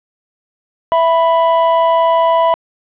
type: tone pair together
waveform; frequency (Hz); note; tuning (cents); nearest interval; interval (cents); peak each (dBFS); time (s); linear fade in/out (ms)
triangle; 662.1 / 987.8; E5 / B5; +7 / 0; perfect fifth; 693; -10; 0.92-2.54; 0
effects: resampled to 8000 Hz + 7-bit